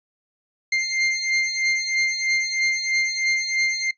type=beating tone pair; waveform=sawtooth; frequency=2100 / 2103.1 Hz; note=C7 / C7; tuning=+6 / +8 cents; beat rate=3.1 Hz; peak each=-22 / -19 dBFS; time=0.72-3.91 s; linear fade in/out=5 ms; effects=noise-tail reverb RT60 0.1 s tail -17 dB re dry + resampled to 16000 Hz